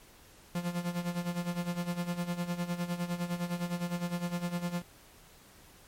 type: tone with tremolo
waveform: 45% pulse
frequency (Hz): 174.61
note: F3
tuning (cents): 0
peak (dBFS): -29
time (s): 0.55-4.82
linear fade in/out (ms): 2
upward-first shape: sine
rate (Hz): 9.8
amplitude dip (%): 75
effects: pink hiss -57 dBFS RMS until 5.87 s + MP3 64 kbps